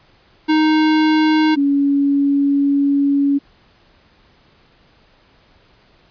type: tone pair in turn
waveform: square / sine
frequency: 311.1 / 281.2 Hz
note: D#4 / C#4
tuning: 0 / +25 cents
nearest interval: major second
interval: 175 cents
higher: first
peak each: -12 dBFS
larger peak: neither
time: 0.48-1.56 / 1.56-3.39 s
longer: second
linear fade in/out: 20 ms
effects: pink hiss -53 dBFS RMS until 6.1 s + resampled to 11025 Hz